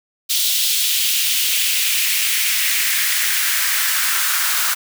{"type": "noise with high-pass filter sweep", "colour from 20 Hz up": "white", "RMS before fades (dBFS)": -18, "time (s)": [0.29, 4.75], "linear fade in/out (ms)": 20, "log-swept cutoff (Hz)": [3600, 1300], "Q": 2.3, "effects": []}